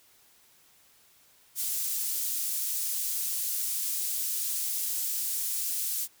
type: high-pass noise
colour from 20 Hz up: pink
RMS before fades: -31 dBFS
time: 1.55-6.08 s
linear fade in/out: 50 ms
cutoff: 8800 Hz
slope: 12 dB/octave
effects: white hiss -61 dBFS RMS until 6.2 s